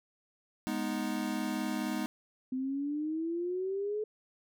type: chord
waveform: square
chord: G# minor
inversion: none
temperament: equal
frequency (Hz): 207.7 / 246.9 / 311.1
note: G#3 / B3 / D#4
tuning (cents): 0 / 0 / 0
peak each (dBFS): -37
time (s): 0.67-2.06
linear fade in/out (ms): 0
type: exponential sweep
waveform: sine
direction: up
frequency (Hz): 255.1 to 432.2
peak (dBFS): -31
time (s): 2.52-4.04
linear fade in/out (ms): 5
effects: none